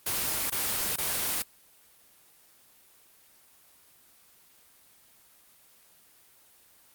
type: noise bursts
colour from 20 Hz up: white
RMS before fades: -29 dBFS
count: 3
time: 0.06-1.422 s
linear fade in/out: 5 ms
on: 440 ms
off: 21 ms
effects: white hiss -59 dBFS RMS until 6.94 s + Opus 24 kbps